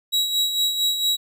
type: tone with tremolo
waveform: 40% pulse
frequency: 3869 Hz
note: B7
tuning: 36 cents flat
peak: -16 dBFS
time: 0.12-1.17 s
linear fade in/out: 20 ms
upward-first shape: sine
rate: 4.4 Hz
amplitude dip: 55%
effects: none